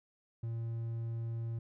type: tone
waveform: triangle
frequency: 115 Hz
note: A#2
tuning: 23 cents flat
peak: -33 dBFS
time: 0.43-1.59 s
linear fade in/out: 5 ms
effects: none